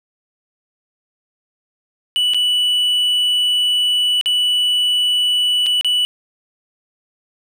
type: tone with dropouts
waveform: triangle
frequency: 2960 Hz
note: F#7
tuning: in tune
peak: -12 dBFS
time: 2.16-6.05 s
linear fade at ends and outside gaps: 0 ms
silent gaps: 2.336-2.345 / 4.212-4.259 / 5.662-5.666 / 5.811-5.846 s
effects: none